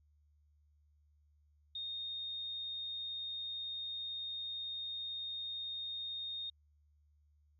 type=tone; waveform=sine; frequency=3691 Hz; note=A#7; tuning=18 cents flat; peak=-39 dBFS; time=1.75-6.5 s; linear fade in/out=5 ms; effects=added 74 Hz sine -67 dBFS peak until 7.59 s